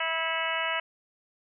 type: harmonic tone with a mistuned harmonic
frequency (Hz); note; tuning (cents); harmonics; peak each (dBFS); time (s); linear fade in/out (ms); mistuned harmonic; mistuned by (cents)
326.3; E4; -18; 2 / 3 / 4 / 5 / 6 / 7 / 8 / 9; -35 / -35 / -35 / -35 / -35 / -35 / -35 / -35; 0-0.8; 5; 7; -59
effects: none